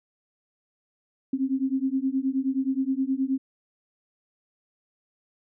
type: beating tone pair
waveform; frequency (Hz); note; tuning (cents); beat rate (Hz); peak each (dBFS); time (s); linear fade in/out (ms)
sine; 261.6 / 271.1; C4 / C#4; 0 / -38; 9.5; -26; 1.33-3.38; 5
effects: none